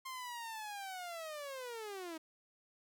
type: linear sweep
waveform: sawtooth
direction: down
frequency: 1059 to 311.1 Hz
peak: -39 dBFS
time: 0.05-2.18 s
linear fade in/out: 10 ms
effects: 13-bit